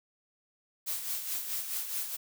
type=noise with tremolo; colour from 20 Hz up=blue; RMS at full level=-33 dBFS; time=0.86-2.17 s; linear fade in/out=20 ms; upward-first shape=sine; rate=4.7 Hz; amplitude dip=55%; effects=none

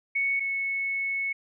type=tone pair in turn; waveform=sine; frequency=2217 / 2203 Hz; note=C#7 / C#7; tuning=0 / -11 cents; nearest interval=unison; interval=11 cents; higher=first; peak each=-23 / -26 dBFS; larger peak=first; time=0.15-0.4 / 0.4-1.33 s; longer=second; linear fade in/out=10 ms; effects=none

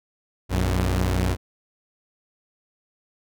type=tone pair together; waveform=sawtooth; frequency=60.06 / 92.5 Hz; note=B1 / F#2; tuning=-48 / 0 cents; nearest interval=perfect fifth; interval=748 cents; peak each=-19 dBFS; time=0.49-1.37 s; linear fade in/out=50 ms; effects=none

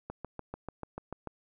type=click train; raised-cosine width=1 ms; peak=-24 dBFS; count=9; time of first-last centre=0.1-1.273 s; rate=6.82 Hz; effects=none

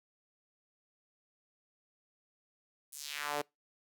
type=tone with high-pass filter sweep; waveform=sawtooth; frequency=146.83 Hz; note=D3; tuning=in tune; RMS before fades=-39 dBFS; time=2.92-3.42 s; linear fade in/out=10 ms; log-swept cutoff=10000 to 440 Hz; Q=1.7; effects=noise-tail reverb RT60 0.2 s tail -25 dB re dry

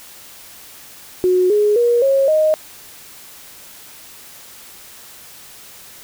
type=tone with pitch steps; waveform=sine; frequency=365.5 / 417.4 / 476.7 / 544.5 / 621.8 Hz; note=F#4 / G#4 / A#4 / C#5 / D#5; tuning=-21 / +9 / +39 / -31 / -1 cents; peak=-11 dBFS; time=1.24-2.54 s; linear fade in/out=0 ms; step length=260 ms; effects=white hiss -40 dBFS RMS until 6.03 s

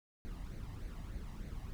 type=noise with flanger; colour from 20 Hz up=brown; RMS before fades=-44 dBFS; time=0.25-1.73 s; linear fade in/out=0 ms; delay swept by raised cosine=0.46 to 1.06 ms; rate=3.3 Hz; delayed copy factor=+0.6; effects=none

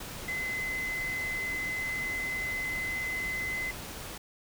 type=tone in noise; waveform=sine; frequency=2041 Hz; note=C7; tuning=44 cents flat; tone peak=-31 dBFS; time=0.28-3.71 s; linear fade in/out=5 ms; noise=pink; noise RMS=-41 dBFS; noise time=0-4.18 s; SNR=+7 dB; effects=none

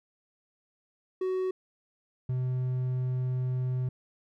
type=tone pair in turn; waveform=triangle; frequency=373.1 / 127.34 Hz; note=F#4 / C3; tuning=+14 / -47 cents; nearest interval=octave + perfect fifth; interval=1861 cents; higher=first; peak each=-25 dBFS; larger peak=neither; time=1.21-1.51 / 2.29-3.89 s; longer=second; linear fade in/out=5 ms; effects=none

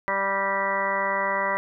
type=harmonic tone with a mistuned harmonic; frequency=196 Hz; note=G3; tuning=in tune; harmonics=1 / 2 / 3 / 4 / 5 / 6 / 7 / 8 / 9 / 10; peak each=-39 / -38 / -29 / -39 / -27 / -31 / -37 / -34 / -39 / -28 dBFS; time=0.08-1.57 s; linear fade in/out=0 ms; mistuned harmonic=9; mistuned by=+48 cents; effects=none

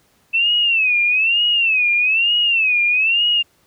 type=tone with vibrato; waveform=sine; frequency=2637 Hz; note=E7; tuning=in tune; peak=-13 dBFS; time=0.33-3.43 s; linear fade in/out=20 ms; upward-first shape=sine; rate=1.1 Hz; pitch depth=160 cents each way; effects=pink hiss -58 dBFS RMS until 3.66 s + high-pass 80 Hz 12 dB/octave

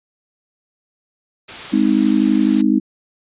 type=noise; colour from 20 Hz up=white; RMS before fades=-30 dBFS; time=1.48-2.62 s; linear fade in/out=10 ms
type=chord; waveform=sine; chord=Ab major; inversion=none; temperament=just; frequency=207.7 / 259.6 / 311.5 Hz; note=Ab3 / C4 / Eb4; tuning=0 / -13 / +2 cents; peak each=-16 dBFS; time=1.72-2.8 s; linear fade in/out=20 ms
effects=resampled to 8000 Hz

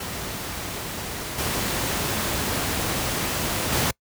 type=noise with level steps; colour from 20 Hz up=pink; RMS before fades=-31 / -25 / -22 dBFS; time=0-3.91 s; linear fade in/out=5 ms; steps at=1.38 / 3.72 s; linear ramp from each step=5 ms; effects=noise-tail reverb RT60 0.1 s tail -25 dB re dry + high-pass 60 Hz 12 dB/octave

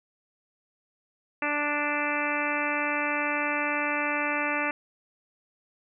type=harmonic tone; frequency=293.7 Hz; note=D4; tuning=in tune; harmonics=1 / 2 / 3 / 4 / 5 / 6 / 7 / 8 / 9; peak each=-34 / -34 / -34 / -34 / -34 / -34 / -34 / -34 / -34 dBFS; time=1.42-4.71 s; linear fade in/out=2 ms; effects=none

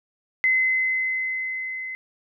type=tone with level ramp; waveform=sine; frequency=2047 Hz; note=C7; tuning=38 cents flat; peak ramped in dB=-16 to -30 dBFS; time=0.44-1.95 s; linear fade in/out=0 ms; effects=none

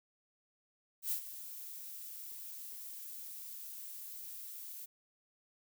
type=noise with ADSR envelope; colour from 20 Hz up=violet; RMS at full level=-34 dBFS; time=1.02-4.86 s; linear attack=97 ms; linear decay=87 ms; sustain=-13 dB; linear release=12 ms; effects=none

